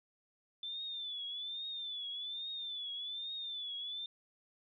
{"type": "tone with vibrato", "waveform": "sine", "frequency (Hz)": 3520, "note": "A7", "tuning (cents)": 0, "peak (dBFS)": -39, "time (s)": [0.63, 4.06], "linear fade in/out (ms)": 2, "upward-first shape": "triangle", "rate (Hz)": 1.2, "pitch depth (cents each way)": 110, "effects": []}